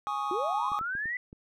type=chord; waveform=triangle; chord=Ab suspended fourth; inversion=none; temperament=equal; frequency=830.6 / 1108.7 / 1244.5 Hz; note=Ab5 / Db6 / Eb6; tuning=0 / 0 / 0 cents; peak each=-32 dBFS; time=0.07-0.79 s; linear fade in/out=0 ms
type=linear sweep; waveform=sine; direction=up; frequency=329.6 to 2019 Hz; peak=-30 dBFS; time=0.31-1.17 s; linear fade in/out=2 ms
type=clicks; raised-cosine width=3 ms; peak=-33 dBFS; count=5; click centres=0.718 / 0.812 / 0.952 / 1.057 / 1.329 s
effects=none